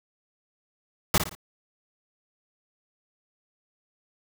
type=noise with echo; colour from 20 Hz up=pink; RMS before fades=-20 dBFS; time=1.14-1.18 s; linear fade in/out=2 ms; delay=57 ms; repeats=3; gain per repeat=-8 dB; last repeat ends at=1.351 s; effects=none